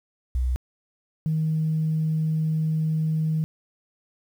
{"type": "tone pair in turn", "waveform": "sine", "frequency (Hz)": [62.9, 157.54], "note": ["B1", "D#3"], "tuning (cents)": [32, 22], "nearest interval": "octave + major third", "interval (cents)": 1590, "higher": "second", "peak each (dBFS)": -20, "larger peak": "neither", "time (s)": [[0.35, 0.56], [1.26, 3.44]], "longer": "second", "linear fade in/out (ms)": 0, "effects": ["tanh soft clip ceiling -16 dBFS", "9-bit"]}